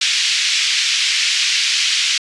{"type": "band-pass noise", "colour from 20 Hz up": "pink", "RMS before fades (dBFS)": -17, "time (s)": [0.01, 2.18], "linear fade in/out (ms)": 5, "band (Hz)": [2300, 6100], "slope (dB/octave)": 24, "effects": ["resampled to 24000 Hz"]}